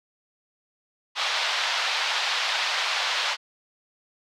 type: band-pass noise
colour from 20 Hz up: white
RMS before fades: -26 dBFS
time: 1.15-3.37 s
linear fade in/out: 50 ms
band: 670 to 4400 Hz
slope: 24 dB/octave
effects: none